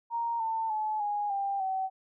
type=tone with pitch steps; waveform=sine; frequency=932.3 / 895.4 / 859.9 / 825.8 / 793.1 / 761.6 Hz; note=A#5 / A5 / A5 / G#5 / G5 / F#5; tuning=0 / +30 / -40 / -10 / +20 / +50 cents; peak=-28 dBFS; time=0.1-1.9 s; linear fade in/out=50 ms; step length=300 ms; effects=none